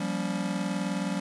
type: chord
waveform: square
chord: G half-diminished seventh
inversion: third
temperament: just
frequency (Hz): 176.4 / 196 / 235.2 / 282.2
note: F3 / G3 / Bb3 / Db4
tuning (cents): +18 / 0 / +16 / +31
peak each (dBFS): -34 / -32 / -38 / -36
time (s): 0-1.2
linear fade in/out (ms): 5
effects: resampled to 24000 Hz + 10-bit